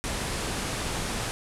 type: low-pass noise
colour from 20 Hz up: pink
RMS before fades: -31 dBFS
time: 0.04-1.31 s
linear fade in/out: 0 ms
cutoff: 11000 Hz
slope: 48 dB/octave
effects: none